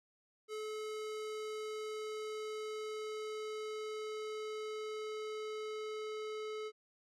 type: tone with low-pass filter sweep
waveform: square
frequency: 430.5 Hz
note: A4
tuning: 38 cents flat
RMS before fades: -42 dBFS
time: 0.48-6.72 s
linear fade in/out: 50 ms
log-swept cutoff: 8800 to 4900 Hz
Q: 0.78
effects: none